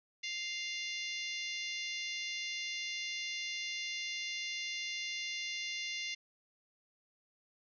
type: harmonic tone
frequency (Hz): 698.5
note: F5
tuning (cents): 0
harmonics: 3 / 4 / 5 / 6 / 7 / 8 / 9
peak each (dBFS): -41 / -43 / -45 / -47 / -48 / -49 / -50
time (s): 0.23-6.15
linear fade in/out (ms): 10
effects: none